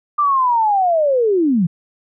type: linear sweep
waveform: sine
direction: down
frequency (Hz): 1197 to 155.56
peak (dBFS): -12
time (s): 0.18-1.67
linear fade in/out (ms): 10
effects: none